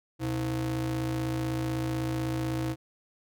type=ring-modulated tone; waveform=square; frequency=98 Hz; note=G2; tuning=in tune; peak=-26 dBFS; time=0.19-2.76 s; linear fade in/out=50 ms; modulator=224 Hz; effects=none